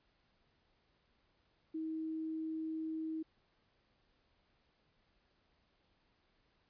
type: tone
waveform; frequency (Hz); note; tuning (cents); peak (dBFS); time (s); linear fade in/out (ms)
sine; 318.3; D#4; +39; -37; 1.74-3.23; 10
effects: pink hiss -75 dBFS RMS until 6.69 s + resampled to 11025 Hz